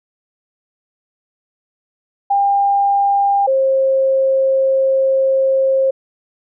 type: tone pair in turn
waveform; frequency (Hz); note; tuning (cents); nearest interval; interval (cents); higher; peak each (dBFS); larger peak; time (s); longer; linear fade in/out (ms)
sine; 800 / 533.9; G5 / C5; +35 / +35; perfect fifth; 700; first; -11; neither; 2.3-3.47 / 3.47-5.91; second; 10
effects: none